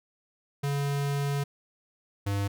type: tone pair in turn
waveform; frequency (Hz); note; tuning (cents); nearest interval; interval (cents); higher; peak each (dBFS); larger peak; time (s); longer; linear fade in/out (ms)
square; 141.6 / 100.13; C#3 / G2; +37 / +37; tritone; 600; first; -27 / -27; neither; 0.63-1.44 / 2.26-2.48; first; 10
effects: none